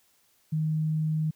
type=tone; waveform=sine; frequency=156.1 Hz; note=D#3; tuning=6 cents sharp; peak=-24 dBFS; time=0.52-1.31 s; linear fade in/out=10 ms; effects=white hiss -66 dBFS RMS until 1.35 s